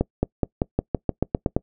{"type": "accelerating click train", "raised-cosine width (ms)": 2, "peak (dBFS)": -6, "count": 11, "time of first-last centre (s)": [0.01, 1.565], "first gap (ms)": 220, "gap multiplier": 0.92, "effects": ["noise-tail reverb RT60 0.1 s tail -24 dB re dry"]}